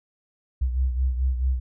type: beating tone pair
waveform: sine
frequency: 63.6 / 68.2 Hz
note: C2 / C#2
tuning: -48 / -28 cents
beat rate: 4.6 Hz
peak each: -21 / -29 dBFS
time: 0.61-1.6 s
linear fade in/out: 10 ms
effects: none